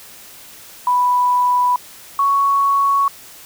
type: tone pair in turn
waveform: sine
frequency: 987.8 / 1112.6 Hz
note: B5 / C#6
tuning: 0 / +6 cents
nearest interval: major second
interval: 206 cents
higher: second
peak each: -12 dBFS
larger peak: neither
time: 0.87-1.76 / 2.19-3.08 s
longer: neither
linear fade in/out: 2 ms
effects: white hiss -40 dBFS RMS until 3.45 s